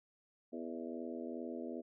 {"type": "harmonic tone with a mistuned harmonic", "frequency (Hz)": 82.5, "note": "E2", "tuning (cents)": 2, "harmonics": [3, 4, 5, 6, 7, 8], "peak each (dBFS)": [-44, -46, -48, -50, -51, -52], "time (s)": [0.52, 1.82], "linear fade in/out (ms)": 20, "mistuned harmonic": 7, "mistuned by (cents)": 43, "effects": []}